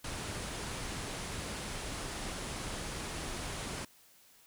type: low-pass noise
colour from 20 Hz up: pink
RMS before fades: -40 dBFS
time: 0.04-3.85 s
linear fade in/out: 5 ms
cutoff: 11000 Hz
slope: 96 dB/octave
effects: white hiss -62 dBFS RMS until 4.46 s